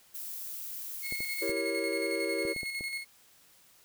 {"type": "noise", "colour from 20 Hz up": "violet", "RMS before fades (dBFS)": -40, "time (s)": [0.14, 1.52], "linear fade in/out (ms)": 10}
{"type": "tone with tremolo", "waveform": "35% pulse", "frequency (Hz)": 2168, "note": "C#7", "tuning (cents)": -39, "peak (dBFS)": -31, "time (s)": [1.02, 3.05], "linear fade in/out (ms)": 50, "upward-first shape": "square", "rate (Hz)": 11, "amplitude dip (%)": 40}
{"type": "clicks", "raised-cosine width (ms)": 2, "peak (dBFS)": -29, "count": 7, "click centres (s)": [1.124, 1.205, 1.495, 2.452, 2.563, 2.632, 2.809]}
{"type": "chord", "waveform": "triangle", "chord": "E diminished seventh", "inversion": "none", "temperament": "equal", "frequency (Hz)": [329.6, 392, 466.2, 554.4], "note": ["E4", "G4", "Bb4", "Db5"], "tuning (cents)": [0, 0, 0, 0], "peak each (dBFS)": -34, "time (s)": [1.41, 2.54], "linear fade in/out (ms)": 20}
{"effects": ["white hiss -61 dBFS RMS until 3.84 s"]}